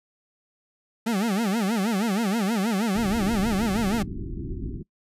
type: tone with vibrato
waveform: 40% pulse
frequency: 210.4 Hz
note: G#3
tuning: 23 cents sharp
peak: -21 dBFS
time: 1.06-4.03 s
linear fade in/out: 10 ms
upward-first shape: sine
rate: 6.3 Hz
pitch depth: 210 cents each way
type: low-pass noise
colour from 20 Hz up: pink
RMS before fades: -32 dBFS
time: 2.95-4.83 s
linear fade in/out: 10 ms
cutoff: 380 Hz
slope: 96 dB/octave
effects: noise-tail reverb RT60 0.1 s tail -22 dB re dry + resampled to 32000 Hz